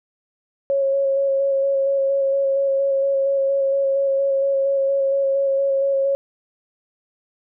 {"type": "tone with vibrato", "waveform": "sine", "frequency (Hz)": 548, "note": "C#5", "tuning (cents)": -20, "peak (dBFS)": -16, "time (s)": [0.7, 6.15], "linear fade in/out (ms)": 0, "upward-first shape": "square", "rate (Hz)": 4.3, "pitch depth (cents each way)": 13, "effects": []}